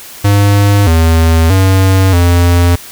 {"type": "tone with pitch steps", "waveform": "square", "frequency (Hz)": [101.2, 81.6, 95.2, 87.1], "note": ["G#2", "E2", "F#2", "F2"], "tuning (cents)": [-44, -17, 50, -4], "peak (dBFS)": -6, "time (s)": [0.24, 2.76], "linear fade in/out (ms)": 10, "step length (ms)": 630, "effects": ["white hiss -31 dBFS RMS until 2.91 s"]}